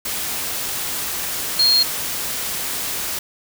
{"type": "tone in noise", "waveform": "sine", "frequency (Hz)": 4240, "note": "C8", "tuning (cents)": 22, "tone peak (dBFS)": -12, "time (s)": [1.59, 1.83], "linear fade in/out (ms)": 5, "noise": "white", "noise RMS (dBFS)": -25, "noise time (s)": [0.05, 3.19], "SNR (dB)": 10, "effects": []}